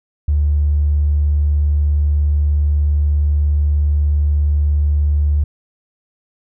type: tone with tanh clipping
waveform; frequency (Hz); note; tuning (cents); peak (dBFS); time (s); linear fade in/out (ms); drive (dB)
triangle; 73.6; D2; +4; -11; 0.28-5.44; 5; 2
effects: none

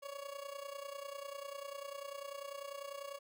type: tone with amplitude modulation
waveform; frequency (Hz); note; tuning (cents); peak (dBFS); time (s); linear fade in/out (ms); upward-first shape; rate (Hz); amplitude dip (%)
30% pulse; 561; C#5; +21; -38; 0.02-3.19; 20; sine; 30.1; 75
effects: none

